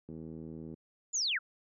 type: click train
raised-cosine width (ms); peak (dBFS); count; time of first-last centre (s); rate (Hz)
3; -30; 53; 0.09-0.739; 80.1
type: linear sweep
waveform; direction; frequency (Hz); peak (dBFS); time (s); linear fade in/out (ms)
sine; down; 7250 to 1250; -29; 1.13-1.39; 20
effects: high-pass 150 Hz 12 dB/octave